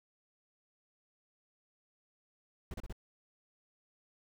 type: noise bursts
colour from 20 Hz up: brown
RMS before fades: -41 dBFS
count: 4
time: 2.71-2.926 s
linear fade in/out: 2 ms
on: 30 ms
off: 32 ms
effects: none